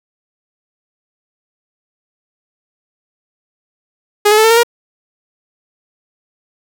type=tone with pitch steps; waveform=sawtooth; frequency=415.3 / 426.2 / 437.5 / 449 / 460.8 / 472.9 Hz; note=G#4 / G#4 / A4 / A4 / A#4 / A#4; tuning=0 / +45 / -10 / +35 / -20 / +25 cents; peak=-3 dBFS; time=4.25-4.634 s; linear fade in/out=10 ms; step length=64 ms; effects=none